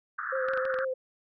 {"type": "band-pass noise", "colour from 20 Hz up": "pink", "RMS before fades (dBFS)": -34, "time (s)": [0.18, 0.85], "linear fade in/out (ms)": 10, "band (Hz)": [1200, 1700], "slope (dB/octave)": 96}
{"type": "tone with vibrato", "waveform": "sine", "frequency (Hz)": 523.3, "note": "C5", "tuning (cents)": 0, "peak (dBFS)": -28, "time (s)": [0.32, 0.94], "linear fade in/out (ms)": 10, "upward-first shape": "triangle", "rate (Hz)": 6.3, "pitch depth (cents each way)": 33}
{"type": "clicks", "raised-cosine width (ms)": 0.3, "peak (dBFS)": -25, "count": 6, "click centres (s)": [0.486, 0.536, 0.575, 0.653, 0.742, 0.788]}
{"effects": []}